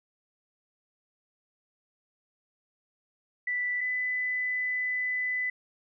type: tone pair in turn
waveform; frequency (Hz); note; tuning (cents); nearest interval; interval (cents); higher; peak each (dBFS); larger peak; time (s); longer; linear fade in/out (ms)
sine; 1975.5 / 2001; B6 / B6; 0 / +22; unison; 22; second; -27; neither; 3.47-3.81 / 3.81-5.5; second; 5
effects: none